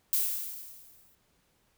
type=noise with exponential decay; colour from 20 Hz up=violet; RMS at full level=-25 dBFS; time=0.13-1.15 s; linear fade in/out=0 ms; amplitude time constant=220 ms; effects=pink hiss -70 dBFS RMS until 1.77 s